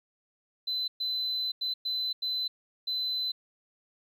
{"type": "tone bursts at uneven times", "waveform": "sine", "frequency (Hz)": 4030, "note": "B7", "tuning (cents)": 34, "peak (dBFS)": -27, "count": 6, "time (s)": [[0.67, 0.88], [1, 1.52], [1.61, 1.74], [1.85, 2.13], [2.22, 2.48], [2.87, 3.32]], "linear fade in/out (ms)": 10, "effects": ["tanh soft clip ceiling -25 dBFS", "11-bit"]}